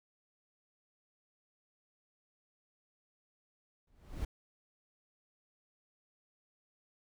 brown noise with exponential growth, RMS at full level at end -34 dBFS, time 3.87-4.25 s, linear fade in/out 5 ms, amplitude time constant 82 ms, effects none

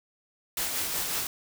white noise with tremolo, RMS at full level -29 dBFS, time 0.57-1.27 s, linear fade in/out 2 ms, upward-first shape sine, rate 5.5 Hz, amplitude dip 35%, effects none

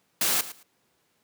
white noise with echo, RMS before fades -24 dBFS, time 0.21-0.41 s, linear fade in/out 2 ms, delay 110 ms, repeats 2, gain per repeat -15 dB, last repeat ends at 0.63 s, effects pink hiss -69 dBFS RMS until 1.23 s + high-pass 150 Hz 12 dB/octave

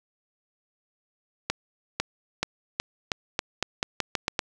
accelerating click train, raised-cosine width 0.2 ms, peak -7 dBFS, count 12, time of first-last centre 1.5-4.392 s, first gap 500 ms, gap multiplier 0.86, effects none

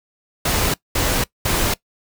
pink noise bursts, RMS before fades -19 dBFS, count 3, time 0.45-1.74 s, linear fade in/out 5 ms, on 290 ms, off 210 ms, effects noise-tail reverb RT60 0.1 s tail -21 dB re dry

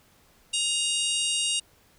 harmonic tone, 941 Hz, A#5, 16 cents sharp, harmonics 3 / 4 / 5 / 6 / 7 / 8 / 9 / 10, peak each -27 / -32 / -38 / -38 / -37 / -36 / -31 / -35 dBFS, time 0.53-1.6 s, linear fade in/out 10 ms, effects pink hiss -60 dBFS RMS until 1.98 s

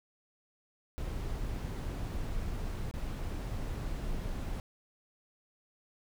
brown noise with dropouts, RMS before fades -36 dBFS, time 0.98-4.6 s, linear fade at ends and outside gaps 0 ms, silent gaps 2.912-2.939 s, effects none

